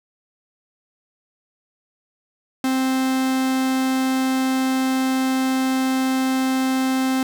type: tone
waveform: 45% pulse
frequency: 261.9 Hz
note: C4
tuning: 2 cents sharp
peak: -18 dBFS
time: 2.64-7.23 s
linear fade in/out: 2 ms
effects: none